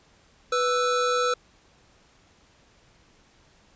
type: tone pair together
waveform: square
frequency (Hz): 493.9 / 1318.5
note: B4 / E6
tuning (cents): 0 / 0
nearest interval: octave + perfect fourth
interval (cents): 1700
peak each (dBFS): -25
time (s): 0.52-1.34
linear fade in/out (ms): 5
effects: pink hiss -59 dBFS RMS until 3.75 s + resampled to 16000 Hz